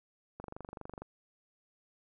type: click train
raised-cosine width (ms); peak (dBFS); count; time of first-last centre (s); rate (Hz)
1; -29; 16; 0.4-1.02; 24.2
effects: none